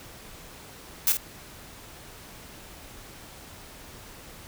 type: noise with echo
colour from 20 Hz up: blue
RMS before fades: -21 dBFS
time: 1.07-1.12 s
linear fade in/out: 0 ms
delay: 50 ms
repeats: 1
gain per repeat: -8 dB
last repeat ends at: 1.17 s
effects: pink hiss -46 dBFS RMS until 4.47 s